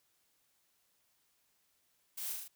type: noise with echo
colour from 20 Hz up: blue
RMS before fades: -42 dBFS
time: 2.17-2.33 s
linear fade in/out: 10 ms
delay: 38 ms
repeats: 4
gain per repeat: -2 dB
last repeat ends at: 2.482 s
effects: white hiss -75 dBFS RMS until 2.55 s